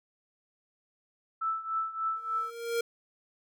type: tone with tremolo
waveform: sine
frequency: 1318.5 Hz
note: E6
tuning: in tune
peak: -26 dBFS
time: 1.41-2.51 s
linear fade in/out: 10 ms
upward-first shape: triangle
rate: 3.4 Hz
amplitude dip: 85%
type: tone with exponential growth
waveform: square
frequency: 466.2 Hz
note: A#4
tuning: in tune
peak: -26 dBFS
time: 2.16-2.81 s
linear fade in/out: 5 ms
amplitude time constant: 140 ms
effects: none